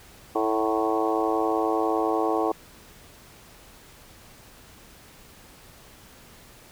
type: harmonic tone with a mistuned harmonic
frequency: 110 Hz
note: A2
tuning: in tune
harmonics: 3 / 4 / 5 / 6 / 7 / 8 / 9 / 10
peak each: -27 / -27 / -32 / -32 / -28 / -34 / -35 / -32 dBFS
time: 0.35-2.52 s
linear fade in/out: 5 ms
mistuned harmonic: 7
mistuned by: -28 cents
effects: pink hiss -50 dBFS RMS until 6.71 s